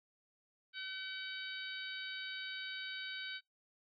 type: harmonic tone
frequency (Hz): 760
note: F#5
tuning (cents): +46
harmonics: 2 / 3 / 4 / 5 / 6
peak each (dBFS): -45 / -49 / -48 / -48 / -52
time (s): 0.73-3.41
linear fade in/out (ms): 50
effects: noise-tail reverb RT60 0.2 s tail -26 dB re dry